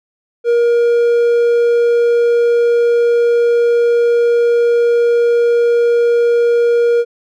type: tone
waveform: triangle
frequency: 472.8 Hz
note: A#4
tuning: 24 cents sharp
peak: -7 dBFS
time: 0.44-7.05 s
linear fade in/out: 50 ms
effects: none